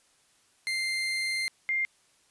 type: tone pair in turn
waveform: 30% pulse / sine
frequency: 2093 / 2108 Hz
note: C7 / C7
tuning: 0 / +12 cents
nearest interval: unison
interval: 12 cents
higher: second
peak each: -25 dBFS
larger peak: neither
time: 0.67-1.48 / 1.69-1.85 s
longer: first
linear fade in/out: 0 ms
effects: white hiss -65 dBFS RMS until 2.3 s + resampled to 24000 Hz